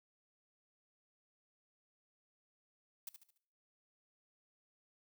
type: noise with echo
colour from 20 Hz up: blue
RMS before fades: -45 dBFS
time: 3.07-3.09 s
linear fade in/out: 2 ms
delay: 72 ms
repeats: 4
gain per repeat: -8 dB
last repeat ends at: 3.378 s
effects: noise-tail reverb RT60 0.6 s tail -19 dB re dry